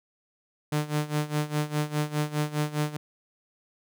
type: tone with tremolo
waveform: sawtooth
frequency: 150 Hz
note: D3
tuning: 37 cents sharp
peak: -19 dBFS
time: 0.72-2.97 s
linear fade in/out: 5 ms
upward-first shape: sine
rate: 4.9 Hz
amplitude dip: 85%
effects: none